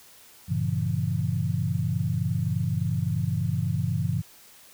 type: chord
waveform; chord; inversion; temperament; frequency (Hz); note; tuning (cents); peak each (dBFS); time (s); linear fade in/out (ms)
sine; G diminished seventh; none; just; 98 / 117.6 / 141.12 / 169.34; G2 / Bb2 / Db3 / Fb3; 0 / +16 / +31 / +47; -29; 0.48-4.22; 20
effects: white hiss -52 dBFS RMS until 4.73 s